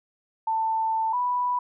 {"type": "tone pair in turn", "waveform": "sine", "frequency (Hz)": [890, 985.6], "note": ["A5", "B5"], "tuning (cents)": [20, -4], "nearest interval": "major second", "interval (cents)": 176, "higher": "second", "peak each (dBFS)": -22, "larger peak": "neither", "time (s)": [[0.47, 1.13], [1.13, 1.59]], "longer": "first", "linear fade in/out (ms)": 5, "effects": []}